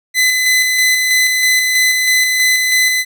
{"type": "tone with tremolo", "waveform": "sawtooth", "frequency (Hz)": 2017, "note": "B6", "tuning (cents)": 36, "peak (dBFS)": -6, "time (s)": [0.14, 3.05], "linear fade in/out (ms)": 50, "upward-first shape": "square", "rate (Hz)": 3.1, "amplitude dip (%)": 30, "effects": []}